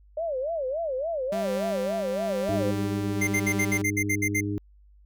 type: tone with vibrato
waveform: sine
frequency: 587.3 Hz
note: D5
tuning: in tune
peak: -26 dBFS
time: 0.17-2.71 s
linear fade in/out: 5 ms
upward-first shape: sine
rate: 3.5 Hz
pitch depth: 250 cents each way
type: tone with tremolo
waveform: sawtooth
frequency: 196.3 Hz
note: G3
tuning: 3 cents sharp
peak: -25 dBFS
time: 1.32-3.82 s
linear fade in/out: 5 ms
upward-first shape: triangle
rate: 1 Hz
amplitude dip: 35%
type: harmonic tone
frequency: 102.1 Hz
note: G#2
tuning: 29 cents flat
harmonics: 1 / 2 / 3 / 4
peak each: -30 / -37 / -29 / -37 dBFS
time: 2.49-4.58 s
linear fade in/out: 0 ms
type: tone bursts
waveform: square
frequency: 2093 Hz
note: C7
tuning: in tune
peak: -24 dBFS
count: 10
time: 3.21-4.409 s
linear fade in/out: 10 ms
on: 65 ms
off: 61 ms
effects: added 50 Hz sine -52 dBFS peak until 5.05 s